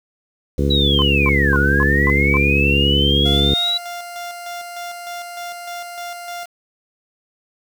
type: harmonic tone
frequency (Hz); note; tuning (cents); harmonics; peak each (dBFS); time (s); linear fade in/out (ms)
70.4; C#2; +27; 1 / 2 / 3 / 4 / 5 / 6 / 7; -18 / -21 / -23 / -24 / -25 / -26 / -26; 0.58-3.54; 5
type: linear two-way sweep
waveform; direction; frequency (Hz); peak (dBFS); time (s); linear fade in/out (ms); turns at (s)
sine; down then up; 3951 to 1417 to 3951; -16; 0.7-3.78; 10; 1.58
type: tone bursts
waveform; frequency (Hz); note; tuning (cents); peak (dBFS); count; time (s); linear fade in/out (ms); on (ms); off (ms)
sine; 1046.5; C6; 0; -20; 6; 0.99-2.37; 0; 30; 240
type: tone with tremolo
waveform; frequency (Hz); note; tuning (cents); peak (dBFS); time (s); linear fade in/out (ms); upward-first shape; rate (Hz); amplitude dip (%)
sawtooth; 698.5; F5; 0; -23; 3.25-6.46; 10; square; 3.3; 35
effects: 7-bit